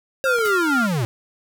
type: linear sweep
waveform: square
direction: down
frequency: 543 to 105.9 Hz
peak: -20 dBFS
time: 0.24-1.05 s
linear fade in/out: 0 ms
type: tone with tremolo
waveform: sine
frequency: 1396.9 Hz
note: F6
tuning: in tune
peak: -17 dBFS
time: 0.25-0.87 s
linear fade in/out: 10 ms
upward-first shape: triangle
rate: 4.3 Hz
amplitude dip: 45%
type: clicks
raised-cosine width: 0.5 ms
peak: -23 dBFS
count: 2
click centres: 0.384 / 0.389 s
type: noise with exponential decay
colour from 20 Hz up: white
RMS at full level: -29 dBFS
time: 0.45-0.64 s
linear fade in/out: 2 ms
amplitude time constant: 40 ms
effects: none